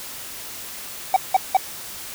triangle tone bursts, 761 Hz, F#5, 48 cents sharp, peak -9 dBFS, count 3, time 1.14-1.569 s, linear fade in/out 2 ms, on 23 ms, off 180 ms, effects white hiss -35 dBFS RMS until 2.14 s

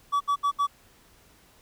triangle tone bursts, 1143 Hz, D6, 47 cents flat, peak -19 dBFS, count 4, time 0.12-0.671 s, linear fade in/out 20 ms, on 86 ms, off 69 ms, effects pink hiss -58 dBFS RMS until 1.61 s

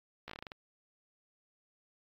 slowing click train, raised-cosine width 0.3 ms, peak -27 dBFS, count 9, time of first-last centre 0.28-0.519 s, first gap 15 ms, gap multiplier 1.19, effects AAC 32 kbps

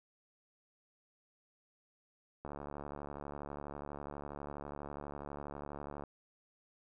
click train, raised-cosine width 1 ms, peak -30 dBFS, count 260, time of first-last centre 2.45-6.037 s, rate 72.2 Hz, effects none

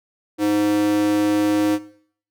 square tone with high-pass filter, 103.83 Hz, G#2, in tune, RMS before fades -19 dBFS, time 0.38-1.79 s, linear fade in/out 50 ms, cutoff 350 Hz, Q 6.2, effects noise-tail reverb RT60 0.6 s tail -17 dB re dry

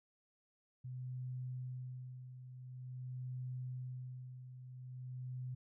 sine tone with tremolo, 126.9 Hz, B2, 47 cents sharp, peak -40 dBFS, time 0.84-5.55 s, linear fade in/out 10 ms, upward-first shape sine, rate 0.47 Hz, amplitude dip 65%, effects none

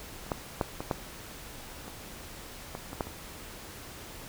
clicks, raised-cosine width 1 ms, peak -30 / -14 / -12 / -20 / -13 / -29 / -22 / -25 / -15 / -28 dBFS, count 10, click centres 0.265 / 0.318 / 0.612 / 0.805 / 0.912 / 1.88 / 2.751 / 2.931 / 3.008 / 3.07 s, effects pink hiss -45 dBFS RMS until 4.28 s

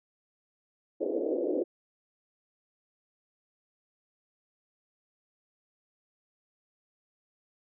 pink band-pass noise, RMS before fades -30 dBFS, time 1-1.64 s, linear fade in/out 20 ms, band 300 to 550 Hz, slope 48 dB/octave, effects none

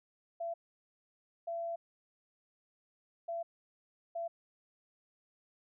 sine tone bursts at uneven times, 675 Hz, E5, 41 cents sharp, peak -35 dBFS, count 4, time 0.4-0.54 / 1.47-1.76 / 3.28-3.43 / 4.15-4.28 s, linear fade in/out 10 ms, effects none

